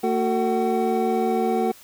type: tone cluster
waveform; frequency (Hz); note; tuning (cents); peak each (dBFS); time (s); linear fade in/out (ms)
triangle; 226.1 / 369.2 / 449.5 / 754; A3 / F#4 / A4 / F#5; +47 / -4 / +37 / +32; -23; 0.03-1.72; 10
effects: white hiss -48 dBFS RMS until 1.83 s